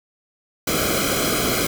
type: noise with comb filter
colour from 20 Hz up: pink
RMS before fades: -21 dBFS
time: 0.67-1.67 s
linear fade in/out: 5 ms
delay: 1.1 ms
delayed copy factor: -0.9
effects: none